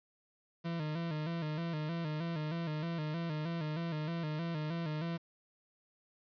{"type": "tone with vibrato", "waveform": "40% pulse", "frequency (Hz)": 160.3, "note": "E3", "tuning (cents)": -48, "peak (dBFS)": -34, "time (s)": [0.64, 5.18], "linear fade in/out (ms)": 20, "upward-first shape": "square", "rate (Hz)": 3.2, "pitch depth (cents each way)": 84, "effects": ["resampled to 11025 Hz", "10-bit"]}